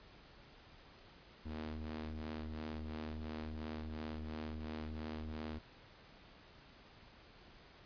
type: ring-modulated tone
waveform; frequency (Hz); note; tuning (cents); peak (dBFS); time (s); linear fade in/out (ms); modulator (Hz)
sawtooth; 77.78; D#2; 0; -35; 1.45-5.59; 10; 157
effects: pink hiss -60 dBFS RMS until 7.85 s + resampled to 11025 Hz